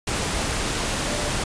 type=tone in noise; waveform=sine; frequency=591 Hz; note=D5; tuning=11 cents sharp; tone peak=-31 dBFS; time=1.07-1.3 s; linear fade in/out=5 ms; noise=pink; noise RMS=-25 dBFS; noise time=0.07-1.44 s; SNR=-9 dB; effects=resampled to 22050 Hz